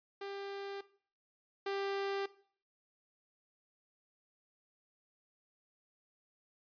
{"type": "tone pair in turn", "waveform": "sawtooth", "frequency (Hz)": [397.1, 395], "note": ["G4", "G4"], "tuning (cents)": [22, 13], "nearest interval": "unison", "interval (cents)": 9, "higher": "first", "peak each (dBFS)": [-37, -31], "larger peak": "second", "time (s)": [[0.21, 0.81], [1.66, 2.26]], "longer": "neither", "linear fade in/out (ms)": 5, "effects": ["noise-tail reverb RT60 0.5 s tail -18 dB re dry", "resampled to 11025 Hz"]}